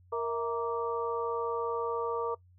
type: harmonic tone with a mistuned harmonic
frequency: 233.1 Hz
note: A#3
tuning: in tune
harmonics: 2 / 3 / 4 / 5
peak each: -31 / -42 / -37 / -36 dBFS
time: 0.12-2.35 s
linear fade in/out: 10 ms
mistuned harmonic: 3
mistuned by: -120 cents
effects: noise-tail reverb RT60 0.1 s tail -21 dB re dry + added 90 Hz sine -57 dBFS peak until 2.58 s